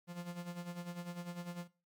45% pulse tone with tremolo, 174.61 Hz, F3, in tune, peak -39 dBFS, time 0.07-1.68 s, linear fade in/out 50 ms, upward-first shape sine, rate 10 Hz, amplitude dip 70%, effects noise-tail reverb RT60 0.3 s tail -17 dB re dry + MP3 96 kbps

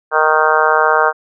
harmonic tone, 155.56 Hz, D#3, in tune, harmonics 3 / 4 / 5 / 6 / 7 / 8 / 9 / 10, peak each -18 / -18 / -18 / -18 / -18 / -18 / -18 / -18 dBFS, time 0.11-1.13 s, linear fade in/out 50 ms, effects none

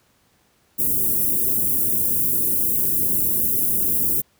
white band-stop noise, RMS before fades -20 dBFS, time 0.78-4.22 s, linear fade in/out 20 ms, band 390 to 11000 Hz, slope 24 dB/octave, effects pink hiss -61 dBFS RMS until 4.39 s + high-pass 60 Hz 12 dB/octave

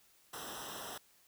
pink noise with comb filter, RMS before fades -45 dBFS, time 0.33-0.98 s, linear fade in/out 5 ms, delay 0.44 ms, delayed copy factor -1, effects white hiss -67 dBFS RMS until 1.27 s

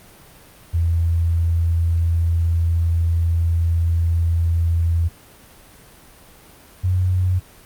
sine tone pair in turn, 83.8 / 91.5 Hz, E2 / F#2, +29 / -19 cents, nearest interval major second, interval 152 cents, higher second, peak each -15 dBFS, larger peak neither, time 0.73-5.09 / 6.83-7.4 s, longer first, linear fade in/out 20 ms, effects pink hiss -46 dBFS RMS until 7.65 s + Opus 32 kbps

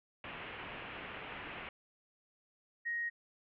white low-pass noise, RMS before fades -46 dBFS, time 0.24-1.69 s, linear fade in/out 2 ms, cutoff 2900 Hz, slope 48 dB/octave
sine tone, 1877 Hz, A#6, 11 cents sharp, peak -34 dBFS, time 2.85-3.1 s, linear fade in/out 20 ms
effects none

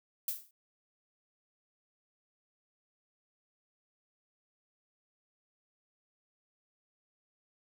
violet noise with exponential decay, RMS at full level -31 dBFS, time 0.28-0.51 s, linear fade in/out 2 ms, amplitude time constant 50 ms, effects none

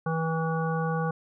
harmonic tone, 162.2 Hz, E3, 28 cents flat, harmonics 1 / 3 / 5 / 7 / 9, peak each -27 / -32 / -34 / -35 / -37 dBFS, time 0.06-1.11 s, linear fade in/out 5 ms, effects none

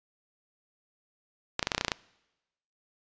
clicks, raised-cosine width 0.2 ms, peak -8 dBFS, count 10, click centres 1.594 / 1.628 / 1.671 / 1.718 / 1.748 / 1.78 / 1.811 / 1.848 / 1.882 / 1.918 s, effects noise-tail reverb RT60 1.0 s tail -24 dB re dry + resampled to 16000 Hz

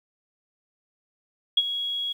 sine tone with ADSR envelope, 3322 Hz, G#7, in tune, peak -14 dBFS, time 1.57-2.13 s, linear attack 6 ms, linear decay 41 ms, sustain -12 dB, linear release 12 ms, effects 9-bit

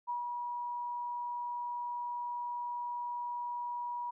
sine tone with ADSR envelope, 965 Hz, B5, 40 cents flat, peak -32 dBFS, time 0.07-4.11 s, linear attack 27 ms, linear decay 130 ms, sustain -3 dB, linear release 11 ms, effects none

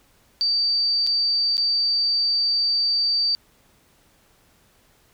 sine tone with dropouts, 4631 Hz, D8, 25 cents flat, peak -18 dBFS, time 0.41-3.35 s, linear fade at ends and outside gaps 0 ms, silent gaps 1.066-1.072 / 1.569-1.579 s, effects pink hiss -59 dBFS RMS until 5.13 s

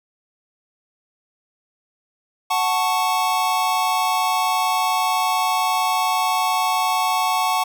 square chord, F# minor, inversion none, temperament equal, 740 / 880 / 1108.7 Hz, F#5 / A5 / C#6, 0 / 0 / 0 cents, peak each -23 / -23 / -23 dBFS, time 2.5-7.64 s, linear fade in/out 10 ms, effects none

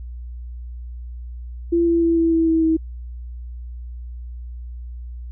sine tone with pitch steps, 339.5 / 336.4 / 333.3 / 330.2 / 327.2 / 324.2 / 321.2 Hz, F4 / E4 / E4 / E4 / E4 / E4 / E4, -49 / +35 / +19 / +3 / -13 / -29 / -45 cents, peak -14 dBFS, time 1.72-2.77 s, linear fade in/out 10 ms, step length 150 ms, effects added 60 Hz sine -30 dBFS peak until 5.31 s

